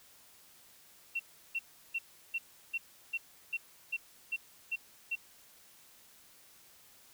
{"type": "tone bursts", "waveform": "sine", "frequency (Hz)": 2720, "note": "F7", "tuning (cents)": -46, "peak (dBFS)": -31, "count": 11, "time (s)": [1.15, 5.156], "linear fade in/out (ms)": 10, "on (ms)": 46, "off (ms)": 350, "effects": ["white hiss -60 dBFS RMS until 7.13 s"]}